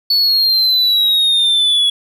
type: exponential sweep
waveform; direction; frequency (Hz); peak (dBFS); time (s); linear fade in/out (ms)
triangle; down; 4453 to 3363; -9; 0.1-1.9; 5
effects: none